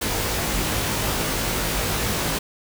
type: noise with comb filter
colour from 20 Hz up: pink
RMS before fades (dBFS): -24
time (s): 0.01-2.39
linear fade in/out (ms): 10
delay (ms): 19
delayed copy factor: +1
effects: none